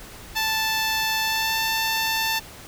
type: tone with pitch glide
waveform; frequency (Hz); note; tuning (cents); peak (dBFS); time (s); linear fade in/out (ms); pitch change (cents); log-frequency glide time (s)
10% pulse; 880 to 889.7; A5 to A5; 0 to +19; -13; 0.35-2.4; 20; +19; 1.23-1.58
effects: pink hiss -42 dBFS RMS until 2.67 s